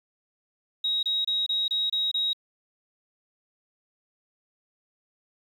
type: tone bursts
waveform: sine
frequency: 3800 Hz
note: A#7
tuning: 33 cents sharp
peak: -23 dBFS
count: 7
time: 0.84-2.332 s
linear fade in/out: 5 ms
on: 190 ms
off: 27 ms
effects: 9-bit